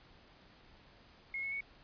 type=tone with pitch steps; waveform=sine; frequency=2164 / 2193 / 2222 Hz; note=C#7 / C#7 / C#7; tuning=-42 / -19 / +4 cents; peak=-36 dBFS; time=1.34-1.607 s; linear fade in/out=2 ms; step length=89 ms; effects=pink hiss -61 dBFS RMS until 1.83 s + resampled to 11025 Hz